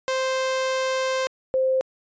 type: tone pair in turn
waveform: sawtooth / sine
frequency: 523 / 523 Hz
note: C5 / C5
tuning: -1 / -1 cents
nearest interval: unison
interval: 0 cents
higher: neither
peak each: -18 dBFS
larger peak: neither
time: 0.08-1.27 / 1.54-1.81 s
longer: first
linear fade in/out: 0 ms
effects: resampled to 16000 Hz